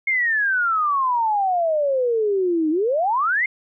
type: exponential two-way sweep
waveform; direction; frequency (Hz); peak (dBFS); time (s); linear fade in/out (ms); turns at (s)
sine; down then up; 2164 to 302.7 to 2164; -17; 0.07-3.46; 5; 2.7
effects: none